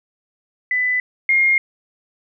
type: tone pair in turn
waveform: sine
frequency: 1998 / 2132 Hz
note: B6 / C7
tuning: +20 / +32 cents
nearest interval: minor second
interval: 112 cents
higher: second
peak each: -16 / -12 dBFS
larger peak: second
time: 0.71-1 / 1.29-1.58 s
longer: neither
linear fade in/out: 2 ms
effects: none